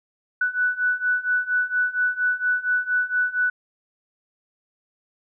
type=beating tone pair; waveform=sine; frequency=1484 / 1488.3 Hz; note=F#6 / F#6; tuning=+5 / +10 cents; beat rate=4.3 Hz; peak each=-24 / -22 dBFS; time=0.41-3.5 s; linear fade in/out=5 ms; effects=none